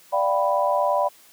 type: chord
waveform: sine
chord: G dominant seventh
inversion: second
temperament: equal with one note detuned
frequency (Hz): 587.3 / 698.5 / 776.3 / 987.8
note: D5 / F5 / G5 / B5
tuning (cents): 0 / 0 / -17 / 0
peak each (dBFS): -22 / -26 / -26 / -23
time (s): 0.12-1.09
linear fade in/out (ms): 20
effects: white hiss -52 dBFS RMS until 1.32 s + high-pass 150 Hz 12 dB/octave